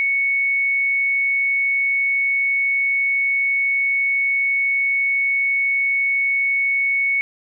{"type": "tone", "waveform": "sine", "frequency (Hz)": 2217, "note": "C#7", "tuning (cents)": 0, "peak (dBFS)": -16, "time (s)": [0, 7.21], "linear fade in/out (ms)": 0, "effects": []}